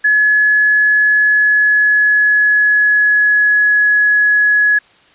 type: tone with pitch glide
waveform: sine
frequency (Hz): 1700 to 1686.3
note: G#6 to G#6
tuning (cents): +40 to +26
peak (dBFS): -8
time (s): 0.04-4.79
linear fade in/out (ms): 10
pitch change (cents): -14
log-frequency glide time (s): 1.2-3.85
effects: white hiss -48 dBFS RMS until 5.14 s + resampled to 8000 Hz